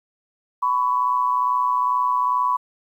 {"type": "tone pair together", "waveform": "sine", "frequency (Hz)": [999, 1121.3], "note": ["B5", "C#6"], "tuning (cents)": [20, 20], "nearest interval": "major second", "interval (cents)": 200, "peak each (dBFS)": [-19, -22], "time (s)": [0.62, 2.57], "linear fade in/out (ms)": 10, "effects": ["9-bit"]}